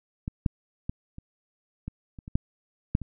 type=clicks; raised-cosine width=5 ms; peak=-18 / -10 / -17 / -28 / -21 / -29 / -27 / -10 / -9 / -24 dBFS; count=10; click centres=0.279 / 0.462 / 0.895 / 1.184 / 1.88 / 2.188 / 2.279 / 2.355 / 2.951 / 3.017 s; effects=none